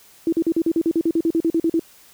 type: tone bursts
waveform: sine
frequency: 329.6 Hz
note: E4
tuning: in tune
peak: -15 dBFS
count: 16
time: 0.27-1.795 s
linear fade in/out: 2 ms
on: 55 ms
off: 43 ms
effects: white hiss -50 dBFS RMS until 2.13 s